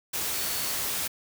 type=tone in noise; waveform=sine; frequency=4435 Hz; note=C#8; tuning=in tune; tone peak=-39 dBFS; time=0.33-0.72 s; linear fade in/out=10 ms; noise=white; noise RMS=-30 dBFS; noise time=0.13-1.08 s; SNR=-12 dB; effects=none